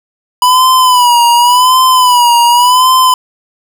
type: tone with vibrato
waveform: square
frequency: 987.8 Hz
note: B5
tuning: in tune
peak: -5 dBFS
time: 0.42-3.14 s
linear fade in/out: 2 ms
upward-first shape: sine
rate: 0.89 Hz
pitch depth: 75 cents each way
effects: 7-bit